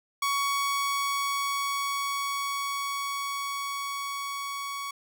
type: tone with level ramp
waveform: sawtooth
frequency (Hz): 1120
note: C#6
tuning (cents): +18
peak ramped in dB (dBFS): -21 to -29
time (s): 0.22-4.91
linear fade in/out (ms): 5
effects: none